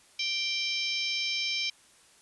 harmonic tone with a mistuned harmonic, 784 Hz, G5, in tune, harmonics 3 / 4 / 5 / 6 / 7 / 8, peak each -33 / -34 / -36 / -40 / -34 / -44 dBFS, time 0.19-1.7 s, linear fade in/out 5 ms, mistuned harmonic 7, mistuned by -52 cents, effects white hiss -59 dBFS RMS until 2.21 s + resampled to 24000 Hz

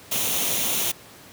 white noise with comb filter, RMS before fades -24 dBFS, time 0.11-0.92 s, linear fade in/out 10 ms, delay 0.31 ms, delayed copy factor +0.5, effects pink hiss -46 dBFS RMS until 1.32 s + high-pass 100 Hz 12 dB/octave

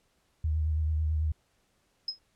sine tone with vibrato, 77.78 Hz, D#2, in tune, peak -25 dBFS, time 0.44-1.32 s, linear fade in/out 5 ms, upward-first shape triangle, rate 9.1 Hz, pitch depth 42 cents each way
sine tone with exponential decay, 5120 Hz, D#8, 49 cents sharp, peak -26 dBFS, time 2.08-2.19 s, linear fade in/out 5 ms, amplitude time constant 23 ms
effects pink hiss -71 dBFS RMS until 2.35 s + low-pass 11000 Hz 12 dB/octave

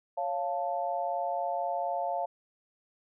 sine chord, Db augmented, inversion none, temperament equal, 554.4 / 698.5 / 880 Hz, Db5 / F5 / A5, 0 / 0 / 0 cents, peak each -35 / -31 / -35 dBFS, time 0.17-2.26 s, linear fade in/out 10 ms, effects none

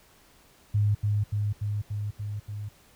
sine tone with echo, 103.83 Hz, G#2, in tune, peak -20 dBFS, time 0.74-0.95 s, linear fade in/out 10 ms, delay 290 ms, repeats 6, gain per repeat -2 dB, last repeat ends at 2.69 s, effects pink hiss -58 dBFS RMS until 2.95 s

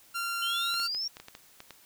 sawtooth tone, 1382 Hz, F6, 19 cents flat, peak -27 dBFS, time 0.14-0.88 s, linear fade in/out 20 ms
sine exponential sweep, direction up, 3009 to 5620 Hz, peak -30 dBFS, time 0.42-1.08 s, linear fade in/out 5 ms
clicks, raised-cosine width 0.2 ms, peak -26 dBFS, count 9, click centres 0.742 / 0.799 / 0.948 / 1.169 / 1.2 / 1.284 / 1.351 / 1.604 / 1.707 s
effects white hiss -58 dBFS RMS until 1.85 s

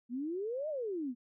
sine exponential two-way sweep, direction up then down, 231.2 to 638 to 231.2 Hz, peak -34 dBFS, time 0.09-1.15 s, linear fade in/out 50 ms, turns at 0.69 s, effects none

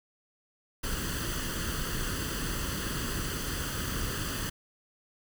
pink noise with comb filter, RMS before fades -33 dBFS, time 0.83-4.5 s, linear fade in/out 10 ms, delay 0.65 ms, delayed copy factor +0.7, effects none

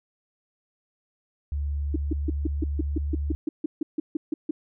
sine tone with pitch glide, 72 to 72.42 Hz, D2 to D2, -34 to -24 cents, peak -25 dBFS, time 1.52-3.35 s, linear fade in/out 0 ms, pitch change +10 cents, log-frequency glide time 2.85-2.94 s
sine tone bursts, 308.4 Hz, D#4, 15 cents flat, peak -22 dBFS, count 16, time 1.94-4.51 s, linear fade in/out 5 ms, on 20 ms, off 150 ms
effects none

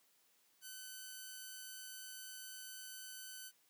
5% pulse tone, 1516 Hz, F#6, 42 cents sharp, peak -37 dBFS, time 0.61-3.52 s, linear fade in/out 50 ms, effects white hiss -73 dBFS RMS until 3.69 s + high-pass 150 Hz 12 dB/octave

